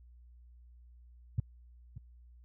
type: tone with echo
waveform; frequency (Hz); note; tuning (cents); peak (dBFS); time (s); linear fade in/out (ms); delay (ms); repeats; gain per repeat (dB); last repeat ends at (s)
sine; 110; A2; 0; -24; 1.38-1.4; 5; 580; 1; -15; 1.98
effects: added 60 Hz sine -54 dBFS peak until 2.44 s